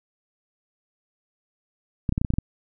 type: clicks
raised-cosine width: 5 ms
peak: -10 dBFS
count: 8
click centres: 2.092 / 2.124 / 2.179 / 2.215 / 2.248 / 2.304 / 2.338 / 2.385 s
effects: none